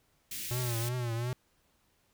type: band-stop noise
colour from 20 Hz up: white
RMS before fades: -39 dBFS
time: 0.31-0.89 s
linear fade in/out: 5 ms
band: 330 to 2000 Hz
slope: 24 dB/octave
type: tone with vibrato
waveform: square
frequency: 120 Hz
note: B2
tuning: 49 cents flat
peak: -32 dBFS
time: 0.51-1.33 s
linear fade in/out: 0 ms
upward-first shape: triangle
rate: 2.8 Hz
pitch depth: 100 cents each way
effects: pink hiss -71 dBFS RMS until 2.13 s